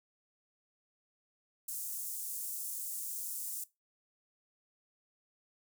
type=high-pass noise; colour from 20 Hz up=pink; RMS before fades=-40 dBFS; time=1.68-3.64 s; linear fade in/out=5 ms; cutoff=7900 Hz; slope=24 dB/octave; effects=noise-tail reverb RT60 0.2 s tail -18 dB re dry